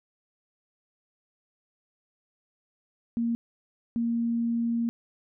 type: tone bursts at uneven times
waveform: sine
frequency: 233.1 Hz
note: A#3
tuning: in tune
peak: -24 dBFS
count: 2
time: 3.17-3.35 / 3.96-4.89 s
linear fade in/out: 0 ms
effects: none